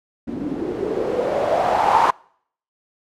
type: noise with low-pass filter sweep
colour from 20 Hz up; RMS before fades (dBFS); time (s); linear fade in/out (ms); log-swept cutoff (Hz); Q
blue; -20; 0.27-2.11; 10; 250 to 1000; 5.1
effects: noise-tail reverb RT60 0.6 s tail -26 dB re dry